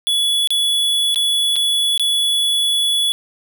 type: tone with dropouts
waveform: square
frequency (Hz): 3410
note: G#7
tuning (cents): +45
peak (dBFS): -15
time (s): 0.07-3.12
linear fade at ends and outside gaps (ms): 0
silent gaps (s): 0.474-0.505 / 1.145-1.159 / 1.558-1.564 / 1.977-1.996
effects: none